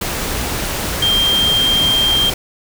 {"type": "tone in noise", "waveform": "sine", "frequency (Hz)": 3184, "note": "G7", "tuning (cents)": 26, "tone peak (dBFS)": -12, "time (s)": [1.02, 2.3], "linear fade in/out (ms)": 5, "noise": "pink", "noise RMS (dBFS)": -21, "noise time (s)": [0.01, 2.34], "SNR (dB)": 6, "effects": []}